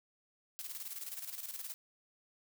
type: noise with tremolo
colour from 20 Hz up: blue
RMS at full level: -42 dBFS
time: 0.59-1.74 s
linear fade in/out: 0 ms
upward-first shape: square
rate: 19 Hz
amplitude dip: 60%
effects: none